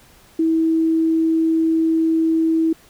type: tone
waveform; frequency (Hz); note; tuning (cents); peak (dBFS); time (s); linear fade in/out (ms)
sine; 323.9; E4; -30; -14; 0.39-2.73; 5
effects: pink hiss -50 dBFS RMS until 2.89 s